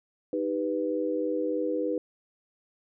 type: chord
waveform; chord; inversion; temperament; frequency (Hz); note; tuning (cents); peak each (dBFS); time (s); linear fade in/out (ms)
sine; Eb augmented; none; equal with one note detuned; 311.1 / 394.3 / 493.9; Eb4 / G4 / B4; 0 / +10 / 0; -30 / -33 / -29; 0.33-1.98; 2
effects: none